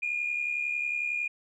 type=tone pair together; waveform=sine; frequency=2422 / 2493 Hz; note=D#7 / D#7; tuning=-47 / +3 cents; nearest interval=minor second; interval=50 cents; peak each=-28 / -34 dBFS; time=0.02-1.28 s; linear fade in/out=10 ms; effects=tanh soft clip ceiling -21 dBFS